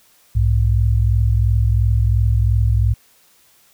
sine tone pair together, 62.91 / 105.8 Hz, B1 / G#2, +33 / +33 cents, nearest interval major sixth, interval 900 cents, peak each -15 dBFS, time 0.35-2.94 s, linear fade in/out 10 ms, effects white hiss -54 dBFS RMS until 3.73 s

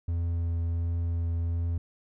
triangle tone with vibrato, 84.5 Hz, E2, 43 cents sharp, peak -24 dBFS, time 0.08-1.78 s, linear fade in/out 5 ms, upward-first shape triangle, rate 1.4 Hz, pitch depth 11 cents each way, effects none

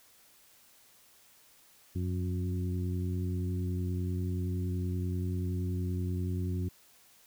harmonic tone with a mistuned harmonic, 90.5 Hz, F#2, 38 cents flat, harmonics 1 / 2 / 3 / 4, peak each -31 / -37 / -41 / -43 dBFS, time 1.95-6.69 s, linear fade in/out 10 ms, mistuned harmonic 1, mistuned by +18 cents, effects white hiss -61 dBFS RMS until 7.26 s

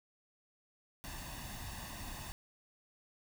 pink noise with comb filter, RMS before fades -45 dBFS, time 1.04-2.32 s, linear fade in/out 0 ms, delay 1.1 ms, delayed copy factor +0.7, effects none

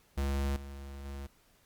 square tone with level steps, 69.3 Hz, C#2, in tune, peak -30 / -43 / -40 dBFS, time 0.17-1.27 s, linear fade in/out 10 ms, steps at 0.56 / 1.05 s, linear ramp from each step 2 ms, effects pink hiss -66 dBFS RMS until 1.65 s + Opus 48 kbps

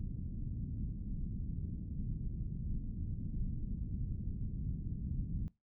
pink low-pass noise, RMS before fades -39 dBFS, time 0-5.48 s, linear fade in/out 0 ms, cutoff 210 Hz, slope 24 dB/octave, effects noise-tail reverb RT60 0.2 s tail -20 dB re dry

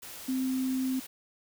sine tone in noise, 260 Hz, C4, 11 cents flat, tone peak -27 dBFS, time 0.28-1 s, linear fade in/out 10 ms, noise white, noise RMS -44 dBFS, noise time 0.02-1.07 s, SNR +14 dB, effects none

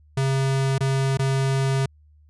square tone with dropouts, 134.9 Hz, C#3, 47 cents flat, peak -20 dBFS, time 0.17-1.86 s, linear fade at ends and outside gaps 5 ms, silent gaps 0.782-0.806 / 1.173-1.192 s, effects added 75 Hz sine -51 dBFS peak until 2.29 s + resampled to 24000 Hz

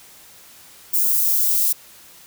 violet noise with high-pass filter sweep, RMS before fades -18 dBFS, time 0.93-1.73 s, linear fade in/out 10 ms, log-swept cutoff 6700 to 3500 Hz, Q 0.73, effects white hiss -46 dBFS RMS until 2.26 s

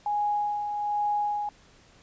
sine tone with tremolo, 829 Hz, G#5, 3 cents flat, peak -23 dBFS, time 0.06-1.49 s, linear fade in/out 2 ms, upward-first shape sine, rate 1.2 Hz, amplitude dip 45%, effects pink hiss -57 dBFS RMS until 2.02 s + resampled to 16000 Hz

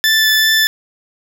20% pulse tone with vibrato, 1755 Hz, A6, 5 cents flat, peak -5 dBFS, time 0.04-0.67 s, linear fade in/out 0 ms, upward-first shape sine, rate 2.6 Hz, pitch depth 8 cents each way, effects none

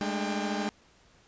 sawtooth tone cluster, 205.5 / 219.1 / 297.9 / 795 Hz, G#3 / A3 / D4 / G5, -18 / -7 / +25 / +24 cents, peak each -28 / -33 / -32 / -32 dBFS, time 0.01-0.69 s, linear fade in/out 0 ms, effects pink hiss -61 dBFS RMS until 1.27 s + resampled to 16000 Hz

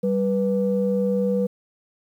sine tone pair together, 194.46 / 490 Hz, G3 / B4, -14 / -14 cents, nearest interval octave + major third, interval 1600 cents, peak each -21 / -21 dBFS, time 0.03-1.47 s, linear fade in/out 10 ms, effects tanh soft clip ceiling -11 dBFS + 9-bit

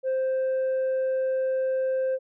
sine tone, 523.3 Hz, C5, in tune, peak -20 dBFS, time 0.03-2.19 s, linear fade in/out 50 ms, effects tanh soft clip ceiling -22 dBFS

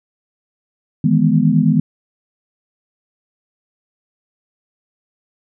sine chord, E major seventh, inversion third, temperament equal with one note detuned, 155.56 / 164.81 / 208.5 / 246.9 Hz, D#3 / E3 / G#3 / B3, 0 / 0 / +7 / 0 cents, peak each -16 dBFS, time 1.04-1.8 s, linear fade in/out 5 ms, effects none

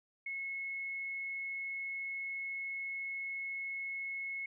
sine tone, 2183 Hz, C#7, 27 cents flat, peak -37 dBFS, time 0.26-4.46 s, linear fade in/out 5 ms, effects none

